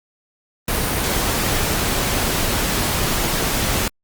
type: noise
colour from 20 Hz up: pink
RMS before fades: -20 dBFS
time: 0.68-3.88 s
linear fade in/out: 2 ms
effects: Opus 32 kbps